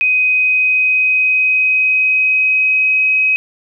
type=tone with pitch glide; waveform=sine; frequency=2510 to 2535 Hz; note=D#7 to D#7; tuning=+15 to +32 cents; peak=-10 dBFS; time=0.01-3.36 s; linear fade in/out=0 ms; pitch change=+17 cents; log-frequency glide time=0.25-3.13 s; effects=none